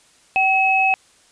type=tone pair together; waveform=sine; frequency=765 / 2573 Hz; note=G5 / E7; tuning=-42 / -43 cents; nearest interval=octave + major sixth; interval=2099 cents; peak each=-17 / -16 dBFS; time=0.36-0.94 s; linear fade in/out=0 ms; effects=white hiss -54 dBFS RMS until 1.31 s + resampled to 22050 Hz